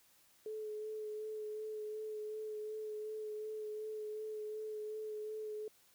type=tone with vibrato; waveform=sine; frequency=429.3 Hz; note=A4; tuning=43 cents flat; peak=-40 dBFS; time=0.46-5.68 s; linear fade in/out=2 ms; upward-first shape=sine; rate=2.7 Hz; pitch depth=18 cents each way; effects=white hiss -68 dBFS RMS until 5.94 s